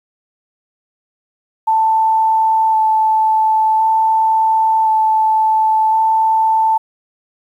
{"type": "tone with vibrato", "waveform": "sine", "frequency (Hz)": 880, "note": "A5", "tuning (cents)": 0, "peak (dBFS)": -10, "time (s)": [1.67, 6.78], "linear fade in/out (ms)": 10, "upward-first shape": "square", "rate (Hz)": 0.47, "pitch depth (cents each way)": 9, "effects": ["8-bit"]}